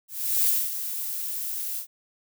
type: noise with ADSR envelope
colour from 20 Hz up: violet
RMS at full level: -21 dBFS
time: 0.08-1.87 s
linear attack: 390 ms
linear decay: 220 ms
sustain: -10 dB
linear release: 90 ms
effects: none